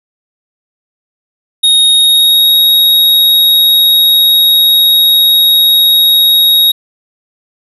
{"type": "tone with pitch glide", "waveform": "square", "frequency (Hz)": [3738, 3777], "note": ["A#7", "A#7"], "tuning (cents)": [4, 22], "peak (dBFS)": -5, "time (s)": [1.63, 6.72], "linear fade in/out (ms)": 10, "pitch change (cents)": 18, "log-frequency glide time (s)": [1.91, 2.55], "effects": []}